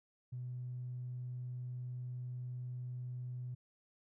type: tone with tanh clipping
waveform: triangle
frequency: 124.6 Hz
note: B2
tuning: 16 cents sharp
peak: -40 dBFS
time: 0.32-3.55 s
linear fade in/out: 10 ms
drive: 4 dB
effects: none